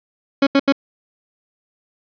30% pulse tone bursts, 276.3 Hz, C#4, 6 cents flat, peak -8 dBFS, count 3, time 0.42-0.724 s, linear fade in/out 5 ms, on 48 ms, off 80 ms, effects resampled to 11025 Hz + 8-bit

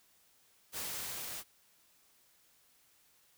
white noise with level ramp, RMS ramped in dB -39 to -43 dBFS, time 0.72-1.44 s, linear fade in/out 50 ms, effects white hiss -68 dBFS RMS until 3.37 s

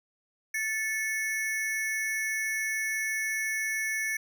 square ring-modulated tone, 1975.5 Hz, B6, in tune, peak -26 dBFS, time 0.54-4.17 s, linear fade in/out 5 ms, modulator 223 Hz, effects none

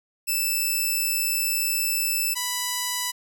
5% pulse tone pair in turn, 2637 / 987.8 Hz, E7 / B5, 0 / 0 cents, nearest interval octave + perfect fourth, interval 1700 cents, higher first, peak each -13 dBFS, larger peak neither, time 0.27-2.35 / 2.35-3.12 s, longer first, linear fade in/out 20 ms, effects none

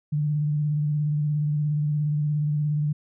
sine tone with vibrato, 149.1 Hz, D3, 27 cents sharp, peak -21 dBFS, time 0.12-2.93 s, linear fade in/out 10 ms, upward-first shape square, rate 17 Hz, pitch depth 26 cents each way, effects none

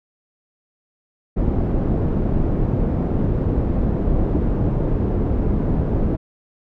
pink low-pass noise, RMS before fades -19 dBFS, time 1.36-6.17 s, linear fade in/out 20 ms, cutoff 390 Hz, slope 12 dB/octave, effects none

